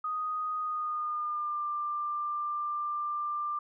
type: tone with pitch glide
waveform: sine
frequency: 1244.5 to 1188.3 Hz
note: D#6 to D6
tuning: 0 to +20 cents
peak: -30 dBFS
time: 0.04-3.59 s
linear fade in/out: 5 ms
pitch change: -80 cents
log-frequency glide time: 0.59-1.65 s
effects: none